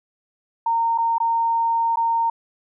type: tone with dropouts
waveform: sine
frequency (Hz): 920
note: A#5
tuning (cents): -23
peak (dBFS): -17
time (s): 0.66-2.3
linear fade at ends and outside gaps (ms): 5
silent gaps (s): 0.978-0.983 / 1.183-1.201 / 1.959-1.97
effects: none